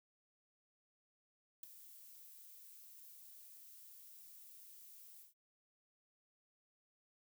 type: noise with ADSR envelope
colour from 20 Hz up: violet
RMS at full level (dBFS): -44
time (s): 1.63-5.34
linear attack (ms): 4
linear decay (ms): 8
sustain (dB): -14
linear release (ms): 140
effects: none